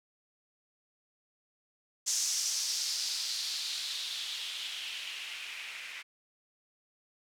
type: noise with low-pass filter sweep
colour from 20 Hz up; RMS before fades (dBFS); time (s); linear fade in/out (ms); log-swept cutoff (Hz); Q
violet; -36; 2.06-6.03; 20; 6300 to 2200; 3
effects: none